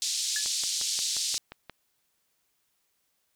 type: band-pass noise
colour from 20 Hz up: pink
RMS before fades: -30 dBFS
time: 0.02-1.38 s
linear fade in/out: 0 ms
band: 4000 to 8000 Hz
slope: 24 dB/octave
type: tone with exponential decay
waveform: square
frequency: 1716 Hz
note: A6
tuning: 44 cents flat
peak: -29 dBFS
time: 0.36-0.48 s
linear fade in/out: 1 ms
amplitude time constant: 26 ms
type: click train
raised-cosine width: 0.3 ms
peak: -24 dBFS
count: 8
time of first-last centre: 0.46-1.697 s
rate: 5.66 Hz
effects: white hiss -74 dBFS RMS until 3.35 s